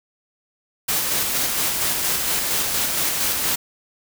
white noise with tremolo, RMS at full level -21 dBFS, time 0.88-3.56 s, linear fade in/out 10 ms, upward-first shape square, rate 4.3 Hz, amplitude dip 25%, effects none

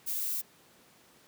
violet noise, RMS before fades -33 dBFS, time 0.06-0.42 s, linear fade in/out 20 ms, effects pink hiss -60 dBFS RMS until 1.27 s + high-pass 150 Hz 12 dB/octave

